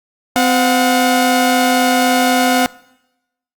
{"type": "tone pair together", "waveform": "sawtooth", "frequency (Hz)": [255.9, 723.8], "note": ["C4", "F#5"], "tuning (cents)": [-38, -38], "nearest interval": "octave + tritone", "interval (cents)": 1800, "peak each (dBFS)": -10, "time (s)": [0.36, 2.66], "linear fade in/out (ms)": 0, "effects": ["noise-tail reverb RT60 0.9 s tail -22 dB re dry", "Opus 48 kbps"]}